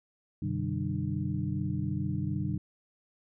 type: tone cluster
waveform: sine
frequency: 94.5 / 127.9 / 150.5 / 194.8 / 302.5 Hz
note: F#2 / C3 / D3 / G3 / D#4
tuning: +37 / -39 / +43 / -11 / -49 cents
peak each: -36 / -35 / -34 / -35 / -38 dBFS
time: 0.42-2.58 s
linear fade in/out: 5 ms
effects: none